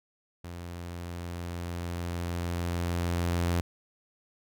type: tone with level ramp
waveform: sawtooth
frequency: 86.6 Hz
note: F2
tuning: 14 cents flat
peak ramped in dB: -35 to -21 dBFS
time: 0.44-3.61 s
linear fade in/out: 5 ms
effects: none